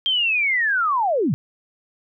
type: linear sweep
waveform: sine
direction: down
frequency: 3210 to 110 Hz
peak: -17 dBFS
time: 0.06-1.34 s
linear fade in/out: 0 ms
effects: none